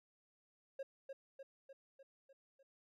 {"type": "tone with echo", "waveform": "triangle", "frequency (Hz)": 542, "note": "C#5", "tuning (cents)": -39, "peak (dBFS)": -39, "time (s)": [0.79, 0.83], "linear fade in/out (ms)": 5, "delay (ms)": 300, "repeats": 6, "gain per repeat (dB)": -4, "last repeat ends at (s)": 2.63, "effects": []}